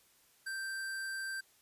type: tone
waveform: square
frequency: 1568 Hz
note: G6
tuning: in tune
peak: -38 dBFS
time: 0.46-1.41 s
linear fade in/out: 10 ms
effects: white hiss -67 dBFS RMS until 1.61 s + resampled to 32000 Hz